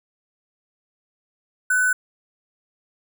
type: tone with sample-and-hold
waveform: sine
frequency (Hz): 1500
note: F#6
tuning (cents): +23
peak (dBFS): -16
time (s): 1.7-1.93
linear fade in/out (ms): 5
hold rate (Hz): 8820
effects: none